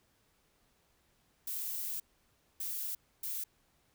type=noise bursts at uneven times; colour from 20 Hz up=violet; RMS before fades=-38 dBFS; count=3; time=1.47-2 / 2.6-2.95 / 3.23-3.44 s; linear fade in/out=5 ms; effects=pink hiss -72 dBFS RMS until 3.94 s